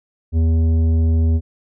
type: tone with tanh clipping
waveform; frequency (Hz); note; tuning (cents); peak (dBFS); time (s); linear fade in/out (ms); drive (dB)
sine; 81.2; E2; -26; -14; 0.32-1.41; 50; 10
effects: none